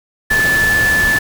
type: tone in noise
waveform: sine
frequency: 1743 Hz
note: A6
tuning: 17 cents flat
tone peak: -11 dBFS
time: 0.3-1.19 s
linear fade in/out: 10 ms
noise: pink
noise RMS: -21 dBFS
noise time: 0.3-1.19 s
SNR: +7 dB
effects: none